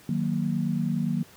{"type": "chord", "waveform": "sine", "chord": "D# minor", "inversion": "none", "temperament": "equal", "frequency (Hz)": [155.56, 185, 233.1], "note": ["D#3", "F#3", "A#3"], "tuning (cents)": [0, 0, 0], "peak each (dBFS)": -28, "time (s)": [0.09, 1.23], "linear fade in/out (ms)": 2, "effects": ["pink hiss -52 dBFS RMS until 1.36 s", "high-pass 80 Hz 12 dB/octave"]}